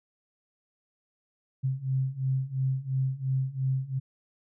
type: beating tone pair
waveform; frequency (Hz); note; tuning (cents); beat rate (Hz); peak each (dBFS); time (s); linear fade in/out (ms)
sine; 130.81 / 133.71; C3 / C3; 0 / +38; 2.9; -30 / -28; 1.63-4; 20
effects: none